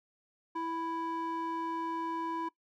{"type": "tone with band-pass filter", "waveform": "square", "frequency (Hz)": 330, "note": "E4", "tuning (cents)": 2, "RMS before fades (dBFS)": -36, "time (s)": [0.55, 2.49], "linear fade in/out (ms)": 10, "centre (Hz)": 770, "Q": 7.6, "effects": ["noise-tail reverb RT60 0.1 s tail -20 dB re dry"]}